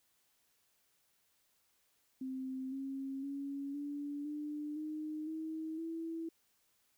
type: tone with pitch steps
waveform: sine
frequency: 261.6 / 270.2 / 279.1 / 288.3 / 297.7 / 307.5 / 317.6 / 328.1 Hz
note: C4 / C#4 / C#4 / D4 / D4 / D#4 / D#4 / E4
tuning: 0 / -44 / +12 / -32 / +24 / -20 / +36 / -8 cents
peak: -38 dBFS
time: 2.21-6.29 s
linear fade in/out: 5 ms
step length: 510 ms
effects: white hiss -75 dBFS RMS until 6.97 s